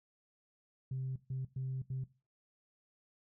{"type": "tone bursts at uneven times", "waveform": "sine", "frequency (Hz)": 131.2, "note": "C3", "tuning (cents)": 5, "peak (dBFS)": -34, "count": 4, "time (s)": [[0.91, 1.16], [1.3, 1.45], [1.56, 1.82], [1.9, 2.04]], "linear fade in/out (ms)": 5, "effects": ["noise-tail reverb RT60 0.3 s tail -18 dB re dry", "tanh soft clip ceiling -32 dBFS"]}